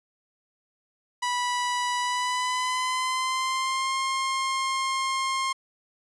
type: tone with pitch glide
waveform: sawtooth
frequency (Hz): 982 to 1064.7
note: B5 to C6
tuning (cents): -10 to +30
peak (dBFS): -21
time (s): 1.22-5.53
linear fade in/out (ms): 10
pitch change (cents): +140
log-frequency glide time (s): 1.99-3.95
effects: resampled to 22050 Hz